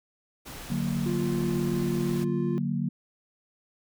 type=noise; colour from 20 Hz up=pink; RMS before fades=-41 dBFS; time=0.45-2.25 s; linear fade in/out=20 ms
type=chord; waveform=sine; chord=D augmented; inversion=none; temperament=equal; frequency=146.83 / 185 / 233.1 Hz; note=D3 / F#3 / A#3; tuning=0 / 0 / 0 cents; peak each=-30 dBFS; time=0.7-2.89 s; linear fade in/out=5 ms
type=tone; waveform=triangle; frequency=349.2 Hz; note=F4; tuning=in tune; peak=-28 dBFS; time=1.06-2.58 s; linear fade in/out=0 ms
effects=none